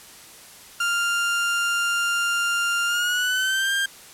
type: tone with pitch glide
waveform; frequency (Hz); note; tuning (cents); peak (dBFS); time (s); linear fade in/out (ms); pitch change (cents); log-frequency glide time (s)
30% pulse; 1396.9 to 1595.4; F6 to G6; 0 to +30; -18; 0.8-3.86; 5; +230; 2.86-3.73
effects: white hiss -45 dBFS RMS until 4.13 s + low-pass 12000 Hz 12 dB/octave